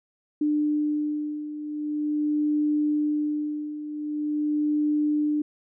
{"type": "beating tone pair", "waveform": "sine", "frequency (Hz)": [298.7, 299.14], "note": ["D4", "D4"], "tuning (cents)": [29, 32], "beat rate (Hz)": 0.44, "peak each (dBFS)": [-29, -24], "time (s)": [0.41, 5.42], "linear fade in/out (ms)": 5, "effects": []}